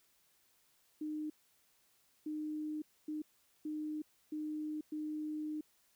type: tone bursts at uneven times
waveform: sine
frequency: 305.5 Hz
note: D#4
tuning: 32 cents flat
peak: -37 dBFS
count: 6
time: 1.01-1.3 / 2.26-2.82 / 3.08-3.22 / 3.65-4.02 / 4.32-4.81 / 4.92-5.61 s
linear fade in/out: 5 ms
effects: white hiss -72 dBFS RMS until 5.95 s